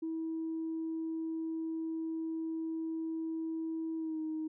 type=tone with pitch glide; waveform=sine; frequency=323.6 to 314 Hz; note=E4 to D#4; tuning=-32 to +16 cents; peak=-33 dBFS; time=0.02-4.48 s; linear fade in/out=10 ms; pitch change=-52 cents; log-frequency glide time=3.97-4.19 s; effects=tanh soft clip ceiling -30 dBFS